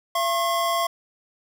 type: tone pair together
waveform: square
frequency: 679 / 1079.3 Hz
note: F5 / C#6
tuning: -49 / -47 cents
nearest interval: minor sixth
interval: 802 cents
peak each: -25 / -24 dBFS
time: 0.15-0.87 s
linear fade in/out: 5 ms
effects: none